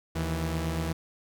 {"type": "tone pair together", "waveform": "sawtooth", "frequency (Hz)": [77.8, 164.14], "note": ["D#2", "E3"], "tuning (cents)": [0, -7], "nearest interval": "octave + minor second", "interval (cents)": 1293, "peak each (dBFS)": -27, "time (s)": [0.15, 0.93], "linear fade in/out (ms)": 10, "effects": []}